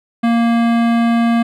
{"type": "tone with hard clipping", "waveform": "sine", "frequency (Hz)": 232.8, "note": "A#3", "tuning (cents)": -2, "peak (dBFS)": -13, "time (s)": [0.23, 1.43], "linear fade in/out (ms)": 10, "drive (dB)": 18, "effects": []}